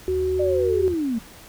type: tone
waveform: sine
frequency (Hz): 372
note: F#4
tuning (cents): +9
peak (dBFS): -20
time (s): 0.08-0.88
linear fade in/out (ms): 0
type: tone with pitch glide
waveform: sine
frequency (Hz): 77.78 to 82.17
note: D#2 to E2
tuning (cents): 0 to -5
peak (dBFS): -30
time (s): 0.08-0.94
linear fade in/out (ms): 0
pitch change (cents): +95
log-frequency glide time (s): 0.33-0.47
type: linear sweep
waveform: sine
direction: down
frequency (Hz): 607 to 215.6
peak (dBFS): -21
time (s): 0.39-1.19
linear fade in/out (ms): 10
effects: pink hiss -45 dBFS RMS until 1.48 s